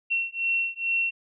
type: beating tone pair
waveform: sine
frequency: 2719 / 2721.3 Hz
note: F7 / F7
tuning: -47 / -46 cents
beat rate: 2.3 Hz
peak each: -27 dBFS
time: 0.1-1.11 s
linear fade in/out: 20 ms
effects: none